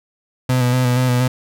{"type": "tone with vibrato", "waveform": "35% pulse", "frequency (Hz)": 125.5, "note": "B2", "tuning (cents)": 28, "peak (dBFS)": -12, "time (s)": [0.49, 1.28], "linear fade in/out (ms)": 5, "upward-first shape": "square", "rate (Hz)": 4.2, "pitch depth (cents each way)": 26, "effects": []}